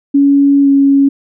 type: tone with pitch glide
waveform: sine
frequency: 280.6 to 277.1 Hz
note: C#4 to C#4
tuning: +21 to -1 cents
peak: -5 dBFS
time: 0.14-1.09 s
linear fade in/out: 10 ms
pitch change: -22 cents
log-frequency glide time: 0.62-0.68 s
effects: none